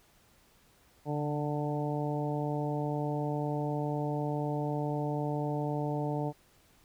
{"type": "harmonic tone with a mistuned harmonic", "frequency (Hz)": 148, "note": "D3", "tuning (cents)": 14, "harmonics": [1, 2, 3, 4, 5, 6], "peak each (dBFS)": [-33, -36, -38, -39, -40, -41], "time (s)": [1.05, 6.33], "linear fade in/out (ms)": 50, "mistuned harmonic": 1, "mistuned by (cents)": -25, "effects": ["pink hiss -64 dBFS RMS until 6.84 s"]}